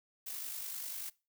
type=noise with amplitude modulation; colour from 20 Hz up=blue; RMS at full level=-40 dBFS; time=0.26-1.1 s; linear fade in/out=10 ms; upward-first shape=sine; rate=50.2 Hz; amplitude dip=40%; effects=noise-tail reverb RT60 0.3 s tail -22 dB re dry